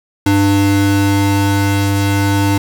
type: tone pair together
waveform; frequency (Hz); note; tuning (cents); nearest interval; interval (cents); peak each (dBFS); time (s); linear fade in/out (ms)
square; 99.5 / 298.2; G2 / D4; +26 / +27; octave + perfect fifth; 1901; -14; 0.26-2.58; 5
effects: 8-bit